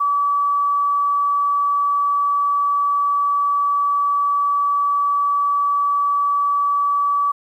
sine tone, 1147 Hz, D6, 41 cents flat, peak -15 dBFS, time 0-7.32 s, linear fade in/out 10 ms, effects 9-bit

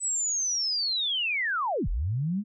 sine linear two-way sweep, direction down then up, 8050 to 30.31 to 216.3 Hz, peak -25 dBFS, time 0-2.44 s, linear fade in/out 50 ms, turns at 1.88 s, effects none

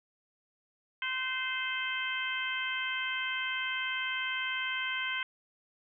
harmonic tone with a mistuned harmonic, 520 Hz, C5, 11 cents flat, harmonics 2 / 3 / 4 / 5 / 6, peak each -41 / -36 / -36 / -39 / -38 dBFS, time 1.02-5.23 s, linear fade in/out 2 ms, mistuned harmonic 3, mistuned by -22 cents, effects none

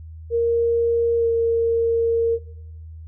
sine tone with pitch glide, 466.2 to 460.8 Hz, A#4 to A#4, 0 to -20 cents, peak -16 dBFS, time 0.3-2.39 s, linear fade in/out 50 ms, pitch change -20 cents, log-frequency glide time 1.17-1.26 s, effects noise-tail reverb RT60 0.9 s tail -18 dB re dry + added 80 Hz sine -35 dBFS peak until 3.07 s

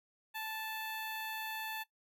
10% pulse tone with notch filter, 877 Hz, A5, 6 cents flat, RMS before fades -41 dBFS, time 0.34-1.84 s, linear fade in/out 20 ms, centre 5400 Hz, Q 0.96, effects noise-tail reverb RT60 0.1 s tail -17 dB re dry

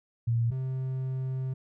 sine / triangle tone pair in turn, 116.54 / 130.89 Hz, A#2 / C3, 0 / +1 cents, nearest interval major second, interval 201 cents, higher second, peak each -23 / -27 dBFS, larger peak first, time 0.27-0.51 / 0.51-1.54 s, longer second, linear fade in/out 10 ms, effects none

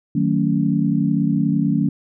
sine chord, D# half-diminished seventh, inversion none, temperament just, 155.56 / 186.68 / 224 / 280 Hz, D#3 / F#3 / A3 / C#4, 0 / +16 / +31 / +18 cents, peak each -21 dBFS, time 0.15-1.89 s, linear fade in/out 5 ms, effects none

